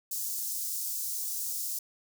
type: high-pass noise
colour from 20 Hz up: white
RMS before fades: -34 dBFS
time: 0.11-1.79 s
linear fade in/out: 5 ms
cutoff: 5500 Hz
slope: 24 dB/octave
effects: none